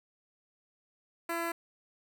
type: tone with notch filter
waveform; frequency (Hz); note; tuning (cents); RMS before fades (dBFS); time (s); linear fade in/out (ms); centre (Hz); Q
10% pulse; 336.7; E4; +37; -34; 1.29-1.52; 5; 5200; 1.8
effects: none